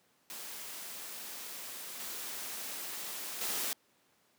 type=noise with level steps; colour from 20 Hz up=white; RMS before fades=-44 / -41 / -35 dBFS; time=0.3-3.73 s; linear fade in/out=0 ms; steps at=2 / 3.41 s; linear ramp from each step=2 ms; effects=pink hiss -70 dBFS RMS until 4.38 s + high-pass 200 Hz 12 dB/octave